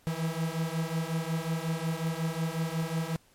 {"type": "beating tone pair", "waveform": "45% pulse", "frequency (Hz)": [160, 165.5], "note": ["D#3", "E3"], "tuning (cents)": [49, 7], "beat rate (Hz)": 5.5, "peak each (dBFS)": [-32, -32], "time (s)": [0.07, 3.16], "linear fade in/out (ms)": 0, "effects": ["pink hiss -63 dBFS RMS until 3.34 s", "MP3 64 kbps"]}